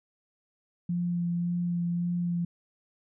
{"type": "tone with vibrato", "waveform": "sine", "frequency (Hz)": 173.7, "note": "F3", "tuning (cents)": -9, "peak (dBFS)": -26, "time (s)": [0.89, 2.45], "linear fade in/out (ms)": 5, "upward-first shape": "sine", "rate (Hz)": 1.8, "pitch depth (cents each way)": 13, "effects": []}